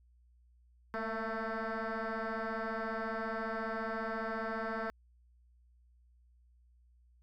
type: tone with frequency modulation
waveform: sine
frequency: 438.7 Hz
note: A4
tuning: 5 cents flat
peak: -32 dBFS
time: 0.94-4.9 s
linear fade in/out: 0 ms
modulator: 223 Hz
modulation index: 5.6
effects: tanh soft clip ceiling -33 dBFS + added 60 Hz sine -62 dBFS peak until 7.22 s